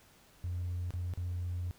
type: tone with dropouts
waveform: triangle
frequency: 88.5 Hz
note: F2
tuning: 23 cents sharp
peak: -30 dBFS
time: 0.44-1.71 s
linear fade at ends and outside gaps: 0 ms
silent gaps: 0.906-0.938 / 1.137-1.175 s
effects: tanh soft clip ceiling -30 dBFS + pink hiss -62 dBFS RMS until 1.78 s